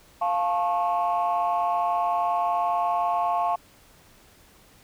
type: chord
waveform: sine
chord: F augmented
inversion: none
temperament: just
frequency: 698.5 / 873.1 / 1091.3 Hz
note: F5 / A5 / C#6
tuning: 0 / -14 / -27 cents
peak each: -23 / -26 / -26 dBFS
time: 0.21-3.56 s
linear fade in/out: 10 ms
effects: tanh soft clip ceiling -16 dBFS + pink hiss -55 dBFS RMS until 4.83 s